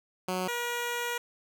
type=tone pair in turn; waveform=10% pulse; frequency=184.2 / 479.1 Hz; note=F#3 / A#4; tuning=-7 / +47 cents; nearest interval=octave + perfect fourth; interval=1654 cents; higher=second; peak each=-21 / -22 dBFS; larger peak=first; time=0.28-0.48 / 0.48-1.18 s; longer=second; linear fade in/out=5 ms; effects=none